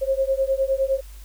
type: beating tone pair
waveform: sine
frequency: 532 / 541.8 Hz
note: C5 / C#5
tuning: +29 / -40 cents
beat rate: 9.8 Hz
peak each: -22 dBFS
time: 0.01-1.01 s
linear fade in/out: 20 ms
effects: added 50 Hz sine -38 dBFS peak until 1.24 s + white hiss -51 dBFS RMS until 1.24 s